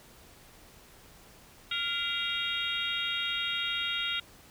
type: harmonic tone with a mistuned harmonic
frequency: 466.2 Hz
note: A#4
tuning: in tune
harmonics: 3 / 4 / 5 / 6 / 7 / 8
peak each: -36 / -40 / -40 / -36 / -35 / -35 dBFS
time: 1.71-4.2 s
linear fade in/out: 5 ms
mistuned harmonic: 4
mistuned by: +150 cents
effects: pink hiss -55 dBFS RMS until 4.5 s